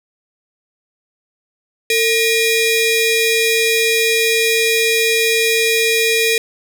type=ring-modulated tone; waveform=sawtooth; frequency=1439 Hz; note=F#6; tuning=49 cents flat; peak=-6 dBFS; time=1.9-6.38 s; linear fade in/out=2 ms; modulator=987 Hz; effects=none